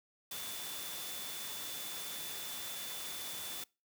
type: tone in noise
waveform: sine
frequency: 3500 Hz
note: A7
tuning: 10 cents flat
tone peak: -47 dBFS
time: 0.31-3.64 s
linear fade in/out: 5 ms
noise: white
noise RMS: -43 dBFS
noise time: 0.31-3.64 s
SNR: -7 dB
effects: noise-tail reverb RT60 0.3 s tail -25 dB re dry + high-pass 100 Hz 12 dB/octave